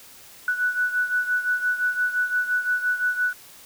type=beating tone pair; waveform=sine; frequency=1480 / 1485.8 Hz; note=F#6 / F#6; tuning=0 / +7 cents; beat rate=5.8 Hz; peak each=-22 / -27 dBFS; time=0.48-3.33 s; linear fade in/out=2 ms; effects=white hiss -47 dBFS RMS until 3.65 s